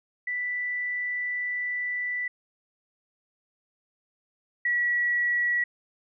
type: tone pair in turn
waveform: sine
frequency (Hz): 1975.5 / 1932.6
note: B6 / B6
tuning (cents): 0 / -38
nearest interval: unison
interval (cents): 38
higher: first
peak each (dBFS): -27 / -22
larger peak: second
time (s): 0.27-2.28 / 4.65-5.64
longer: first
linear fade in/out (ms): 5
effects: none